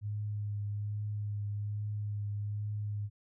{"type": "tone with vibrato", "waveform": "sine", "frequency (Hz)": 103.83, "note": "G#2", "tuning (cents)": 0, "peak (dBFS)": -33, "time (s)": [0.01, 3.1], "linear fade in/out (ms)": 50, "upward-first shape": "triangle", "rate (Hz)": 1.2, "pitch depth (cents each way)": 20, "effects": []}